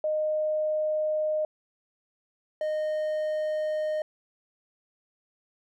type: tone pair in turn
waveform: sine / triangle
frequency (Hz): 616 / 616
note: D#5 / D#5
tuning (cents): -17 / -17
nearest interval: unison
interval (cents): 0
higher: neither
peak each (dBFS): -24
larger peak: neither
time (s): 0.04-1.45 / 2.61-4.02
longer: neither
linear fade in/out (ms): 2
effects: none